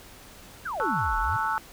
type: exponential two-way sweep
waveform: sine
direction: down then up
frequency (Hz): 1700 to 34.55 to 125.9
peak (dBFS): -29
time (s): 0.65-1.37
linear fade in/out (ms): 10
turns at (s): 1.18
type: chord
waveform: sine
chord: F# minor seventh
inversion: first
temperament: equal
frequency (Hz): 880 / 1108.7 / 1318.5 / 1480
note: A5 / C#6 / E6 / F#6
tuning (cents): 0 / 0 / 0 / 0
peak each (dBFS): -28 / -33 / -29 / -31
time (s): 0.8-1.58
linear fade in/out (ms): 0
effects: pink hiss -48 dBFS RMS until 1.72 s